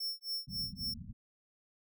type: tone with tremolo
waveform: 45% pulse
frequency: 5400 Hz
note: E8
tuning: 41 cents sharp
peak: -34 dBFS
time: 0-0.94 s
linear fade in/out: 5 ms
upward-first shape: sine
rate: 3.7 Hz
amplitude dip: 100%
type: low-pass noise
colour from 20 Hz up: white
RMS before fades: -46 dBFS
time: 0.47-1.13 s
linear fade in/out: 20 ms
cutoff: 240 Hz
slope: 96 dB/octave
effects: none